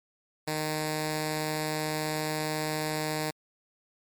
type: tone with notch filter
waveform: 5% pulse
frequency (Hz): 154.4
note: D#3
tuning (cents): -13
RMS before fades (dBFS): -31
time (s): 0.47-3.31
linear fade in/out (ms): 10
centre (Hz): 1300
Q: 1.4
effects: MP3 96 kbps